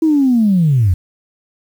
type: linear sweep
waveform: sine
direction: down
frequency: 327.1 to 82 Hz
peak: -8 dBFS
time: 0.02-0.94 s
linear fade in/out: 5 ms
effects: tanh soft clip ceiling -4 dBFS + 7-bit